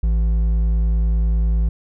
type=tone with hard clipping; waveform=triangle; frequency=55 Hz; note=A1; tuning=in tune; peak=-16 dBFS; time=0.03-1.69 s; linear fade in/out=5 ms; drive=9 dB; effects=none